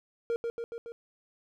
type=tone with echo; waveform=triangle; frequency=466.2 Hz; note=A#4; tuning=in tune; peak=-25 dBFS; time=0.3-0.36 s; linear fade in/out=0 ms; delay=140 ms; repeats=4; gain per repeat=-3 dB; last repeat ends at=0.92 s; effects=none